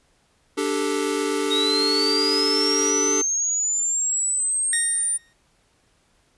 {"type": "chord", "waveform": "square", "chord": "D suspended fourth", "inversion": "none", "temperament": "equal", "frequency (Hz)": [293.7, 392, 440], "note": ["D4", "G4", "A4"], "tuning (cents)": [0, 0, 0], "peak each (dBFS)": -27, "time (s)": [0.57, 3.22], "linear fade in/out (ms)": 10}
{"type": "high-pass noise", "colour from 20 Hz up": "white", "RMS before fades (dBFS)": -34, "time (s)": [0.58, 2.91], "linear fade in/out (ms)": 10, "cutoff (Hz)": 1200, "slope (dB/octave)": 12}
{"type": "linear sweep", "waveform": "sine", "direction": "up", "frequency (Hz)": [3729, 9250], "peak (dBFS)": -20, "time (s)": [1.5, 5.18], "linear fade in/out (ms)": 20}
{"type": "tone with exponential decay", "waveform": "sawtooth", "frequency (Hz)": 1859, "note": "A#6", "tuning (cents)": -5, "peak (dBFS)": -18, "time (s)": [4.73, 5.33], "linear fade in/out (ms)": 1, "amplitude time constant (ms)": 130}
{"effects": ["pink hiss -63 dBFS RMS until 6.37 s", "resampled to 24000 Hz"]}